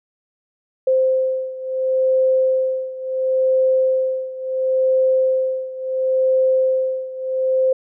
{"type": "beating tone pair", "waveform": "sine", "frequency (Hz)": [521, 521.72], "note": ["C5", "C5"], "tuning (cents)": [-7, -5], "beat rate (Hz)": 0.72, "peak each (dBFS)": [-17, -20], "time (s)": [0.87, 7.73], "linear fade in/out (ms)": 5, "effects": []}